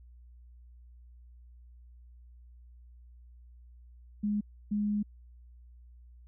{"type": "tone bursts at uneven times", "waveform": "sine", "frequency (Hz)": 207.7, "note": "G#3", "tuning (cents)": 0, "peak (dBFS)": -27, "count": 2, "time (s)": [[4.23, 4.41], [4.71, 5.03]], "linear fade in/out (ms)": 10, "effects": ["added 60 Hz sine -51 dBFS peak until 6.27 s"]}